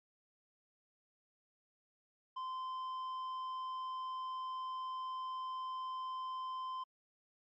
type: tone with tanh clipping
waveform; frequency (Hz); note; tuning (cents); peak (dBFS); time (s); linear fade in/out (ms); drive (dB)
sine; 1034; C6; -21; -40; 2.36-6.84; 10; 6
effects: MP3 48 kbps